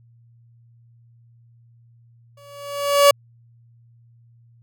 30% pulse tone with exponential growth, 569 Hz, C#5, 45 cents sharp, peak -5 dBFS, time 2.37-3.11 s, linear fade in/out 5 ms, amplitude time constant 160 ms, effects added 117 Hz sine -50 dBFS peak until 4.62 s

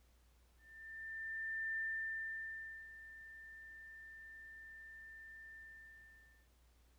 sine tone with ADSR envelope, 1789 Hz, A6, 28 cents sharp, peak -37 dBFS, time 0.58-6.49 s, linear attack 1200 ms, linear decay 1100 ms, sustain -15 dB, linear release 920 ms, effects added 60 Hz sine -67 dBFS peak until 6.98 s + pink hiss -75 dBFS RMS until 6.98 s

